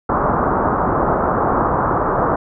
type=low-pass noise; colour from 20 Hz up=white; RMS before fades=-17 dBFS; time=0.09-2.36 s; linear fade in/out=5 ms; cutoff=1300 Hz; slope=48 dB/octave; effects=none